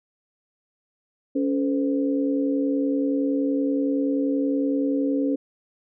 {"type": "tone cluster", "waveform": "sine", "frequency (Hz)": [278.8, 440.4, 511], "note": ["C#4", "A4", "C5"], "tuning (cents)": [10, 2, -41], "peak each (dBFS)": [-21, -30, -29], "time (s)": [1.35, 5.36], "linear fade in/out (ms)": 10, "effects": []}